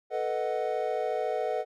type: chord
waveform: triangle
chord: B dominant seventh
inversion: third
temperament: equal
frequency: 440 / 493.9 / 622.3 / 740 Hz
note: A4 / B4 / D#5 / F#5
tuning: 0 / 0 / 0 / 0 cents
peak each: -31 dBFS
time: 0.1-1.65 s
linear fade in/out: 50 ms
effects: none